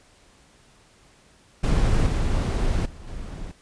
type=noise with level steps; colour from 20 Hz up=brown; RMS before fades=-19 / -22 / -40 / -34 dBFS; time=1.63-3.52 s; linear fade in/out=10 ms; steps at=2.06 / 2.85 / 3.07 s; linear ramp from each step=10 ms; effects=pink hiss -56 dBFS RMS until 3.61 s + resampled to 22050 Hz